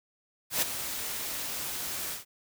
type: noise with ADSR envelope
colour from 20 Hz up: white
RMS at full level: -25 dBFS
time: 0.5-2.25 s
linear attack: 120 ms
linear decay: 14 ms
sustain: -10 dB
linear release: 140 ms
effects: none